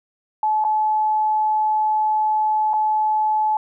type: tone with dropouts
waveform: sine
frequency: 860 Hz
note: A5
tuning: 40 cents flat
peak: -16 dBFS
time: 0.43-3.57 s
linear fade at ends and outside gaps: 2 ms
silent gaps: 0.641-0.648 / 2.734-2.738 s
effects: none